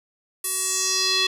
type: tone with band-pass filter sweep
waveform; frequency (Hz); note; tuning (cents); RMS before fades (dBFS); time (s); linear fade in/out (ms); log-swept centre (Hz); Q
square; 376.7; F#4; +31; -23; 0.44-1.27; 5; 11000 to 3500; 2.9
effects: none